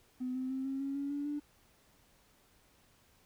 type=tone with pitch steps; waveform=triangle; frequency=253.2 / 258.5 / 264 / 269.5 / 275.2 / 280.9 / 286.8 / 292.9 Hz; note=B3 / C4 / C4 / C#4 / C#4 / C#4 / D4 / D4; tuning=+43 / -21 / +16 / -49 / -12 / +23 / -41 / -5 cents; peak=-30 dBFS; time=0.2-1.4 s; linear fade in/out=20 ms; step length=150 ms; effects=tanh soft clip ceiling -32 dBFS + pink hiss -67 dBFS RMS until 3.25 s